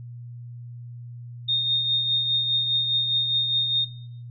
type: tone with tremolo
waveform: sine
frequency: 3678 Hz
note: A#7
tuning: 24 cents flat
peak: -19 dBFS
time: 1.48-3.85 s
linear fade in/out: 10 ms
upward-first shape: triangle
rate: 4.9 Hz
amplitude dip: 55%
effects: noise-tail reverb RT60 0.7 s tail -17 dB re dry + added 120 Hz sine -36 dBFS peak until 4.3 s